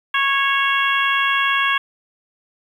harmonic tone, 551 Hz, C#5, 11 cents flat, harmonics 2 / 3 / 4 / 5 / 6, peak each -20 / -20 / -24 / -23 / -25 dBFS, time 0.14-1.78 s, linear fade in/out 5 ms, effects 8-bit

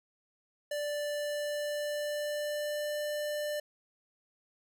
square tone with pitch glide, 587.3 to 594.5 Hz, D5 to D5, 0 to +21 cents, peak -33 dBFS, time 0.71-3.6 s, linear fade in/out 5 ms, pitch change +21 cents, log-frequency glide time 1.09-3.01 s, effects none

